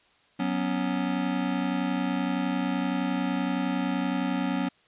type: chord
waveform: square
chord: F# suspended fourth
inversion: none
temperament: just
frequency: 185 / 246.7 / 277.5 Hz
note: F#3 / B3 / C#4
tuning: 0 / -2 / +2 cents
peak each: -31 / -31 / -30 dBFS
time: 0.39-4.69 s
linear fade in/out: 10 ms
effects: white hiss -62 dBFS RMS until 4.87 s + resampled to 8000 Hz